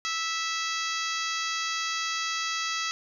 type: harmonic tone with a mistuned harmonic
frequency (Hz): 656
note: E5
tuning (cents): -9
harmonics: 2 / 3 / 4 / 5 / 6 / 7 / 8 / 9 / 10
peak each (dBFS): -33 / -35 / -36 / -37 / -38 / -38 / -39 / -40 / -40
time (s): 0.05-2.91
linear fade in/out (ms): 0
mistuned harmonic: 8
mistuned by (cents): -40
effects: 10-bit